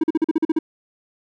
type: tone bursts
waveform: triangle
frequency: 318.8 Hz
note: D#4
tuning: 42 cents sharp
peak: -12 dBFS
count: 9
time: 0.01-0.589 s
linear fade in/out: 5 ms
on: 27 ms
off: 42 ms
effects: none